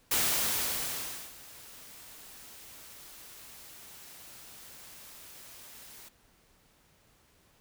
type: noise with ADSR envelope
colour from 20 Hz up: white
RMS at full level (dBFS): -27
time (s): 0.11-6.09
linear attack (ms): 7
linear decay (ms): 1200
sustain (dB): -23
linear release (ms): 10
effects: pink hiss -65 dBFS RMS until 7.6 s